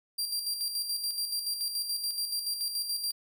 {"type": "tone with tremolo", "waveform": "sawtooth", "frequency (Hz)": 4738, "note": "D8", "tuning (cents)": 14, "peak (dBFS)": -26, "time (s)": [0.18, 3.12], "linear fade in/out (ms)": 10, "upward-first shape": "square", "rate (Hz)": 7, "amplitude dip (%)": 50, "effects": []}